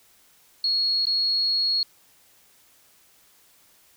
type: tone with dropouts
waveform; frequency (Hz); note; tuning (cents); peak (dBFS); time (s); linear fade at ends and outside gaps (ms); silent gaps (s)
sine; 4319; C#8; -46; -20; 0.64-1.83; 2; 1.055-1.068
effects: white hiss -58 dBFS RMS until 3.96 s